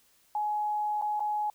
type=tone with dropouts; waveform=sine; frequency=841 Hz; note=G#5; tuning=22 cents sharp; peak=-27 dBFS; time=0.35-1.5 s; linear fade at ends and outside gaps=2 ms; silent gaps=1.014-1.022 / 1.196-1.204 s; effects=white hiss -65 dBFS RMS until 1.54 s